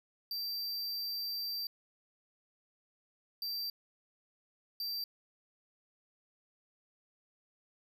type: tone bursts at uneven times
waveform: square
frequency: 4690 Hz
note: D8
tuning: 3 cents flat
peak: -36 dBFS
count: 3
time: 0.31-1.67 / 3.42-3.7 / 4.8-5.04 s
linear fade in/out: 2 ms
effects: none